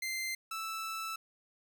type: tone pair in turn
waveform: sawtooth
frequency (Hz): 2083 / 1318.5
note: C7 / E6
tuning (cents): -8 / 0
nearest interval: minor sixth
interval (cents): 792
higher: first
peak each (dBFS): -31 / -33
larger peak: first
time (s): 0.02-0.35 / 0.51-1.16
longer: second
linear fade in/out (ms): 5
effects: none